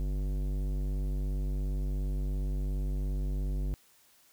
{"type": "tone with tanh clipping", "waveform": "sine", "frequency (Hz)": 48.59, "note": "G1", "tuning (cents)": -15, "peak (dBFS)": -31, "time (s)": [0, 3.74], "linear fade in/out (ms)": 0, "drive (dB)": 16, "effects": ["white hiss -63 dBFS RMS until 4.32 s"]}